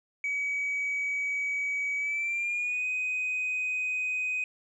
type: tone with pitch glide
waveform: sine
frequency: 2271 to 2505 Hz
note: C#7 to D#7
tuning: +41 to +11 cents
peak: -26 dBFS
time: 0.24-4.44 s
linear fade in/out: 2 ms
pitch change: +170 cents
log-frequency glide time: 1.97-2.86 s
effects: tanh soft clip ceiling -25 dBFS